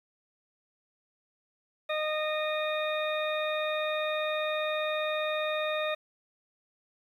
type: harmonic tone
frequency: 615 Hz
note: D#5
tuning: 20 cents flat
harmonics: 1 / 2 / 3 / 4 / 6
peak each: -30 / -36 / -38 / -37 / -38 dBFS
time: 1.89-5.95 s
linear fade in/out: 10 ms
effects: 10-bit